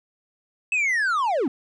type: linear sweep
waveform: triangle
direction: down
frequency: 2637 to 230 Hz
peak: -18 dBFS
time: 0.72-1.48 s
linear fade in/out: 2 ms
effects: resampled to 22050 Hz